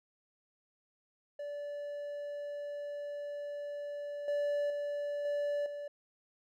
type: tone with level steps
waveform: triangle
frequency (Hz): 580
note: D5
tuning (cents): -22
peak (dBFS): -36 / -28 / -32 / -29 / -37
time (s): 1.39-5.88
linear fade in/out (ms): 5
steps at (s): 4.28 / 4.7 / 5.25 / 5.66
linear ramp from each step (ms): 2
effects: none